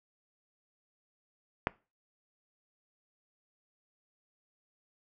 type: click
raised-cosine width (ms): 0.5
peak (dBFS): -11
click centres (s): 1.671
effects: noise-tail reverb RT60 0.3 s tail -22 dB re dry